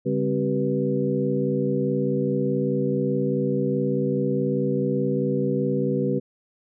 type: tone cluster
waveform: sine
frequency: 141.6 / 200 / 264.8 / 384.9 / 487.6 Hz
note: C#3 / G3 / C4 / G4 / B4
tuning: +37 / +35 / +21 / -32 / -22 cents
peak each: -27 dBFS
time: 0.05-6.2 s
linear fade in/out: 20 ms
effects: none